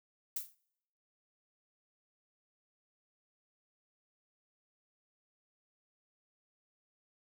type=noise with exponential decay; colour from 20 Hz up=violet; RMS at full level=-33 dBFS; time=0.36-0.55 s; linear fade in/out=5 ms; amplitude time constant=40 ms; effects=noise-tail reverb RT60 0.8 s tail -26 dB re dry